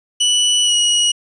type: tone with pitch glide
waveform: sawtooth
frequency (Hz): 2960 to 2907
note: F#7 to F#7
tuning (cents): 0 to -31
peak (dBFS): -9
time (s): 0.2-1.12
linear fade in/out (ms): 10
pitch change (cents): -31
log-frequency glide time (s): 0.63-0.74
effects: resampled to 22050 Hz